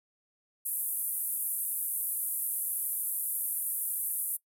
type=band-pass noise; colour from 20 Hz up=pink; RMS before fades=-33 dBFS; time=0.65-4.37 s; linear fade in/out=10 ms; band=9900 to 14000 Hz; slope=48 dB/octave; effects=noise-tail reverb RT60 0.1 s tail -21 dB re dry